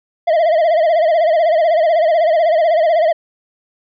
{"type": "tone with vibrato", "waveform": "triangle", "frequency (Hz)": 652, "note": "E5", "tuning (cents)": -19, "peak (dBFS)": -8, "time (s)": [0.27, 3.13], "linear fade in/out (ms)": 10, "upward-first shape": "sine", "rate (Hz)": 16, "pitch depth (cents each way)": 110, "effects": ["resampled to 11025 Hz"]}